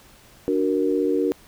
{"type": "chord", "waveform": "sine", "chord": "D augmented", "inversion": "none", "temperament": "equal", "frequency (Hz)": [293.7, 370, 466.2], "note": ["D4", "F#4", "A#4"], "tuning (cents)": [0, 0, 0], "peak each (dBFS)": -23, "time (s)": [0.48, 1.32], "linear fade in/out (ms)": 0, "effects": ["pink hiss -51 dBFS RMS until 1.47 s"]}